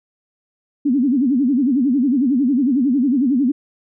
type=tone with vibrato; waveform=sine; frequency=263.1 Hz; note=C4; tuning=10 cents sharp; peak=-13 dBFS; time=0.85-3.52 s; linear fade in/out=10 ms; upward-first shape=sine; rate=11 Hz; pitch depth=200 cents each way; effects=none